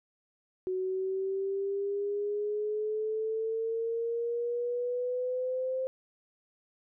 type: exponential sweep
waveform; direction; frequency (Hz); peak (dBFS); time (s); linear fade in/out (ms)
sine; up; 370 to 523.3; -29; 0.67-5.87; 0
effects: none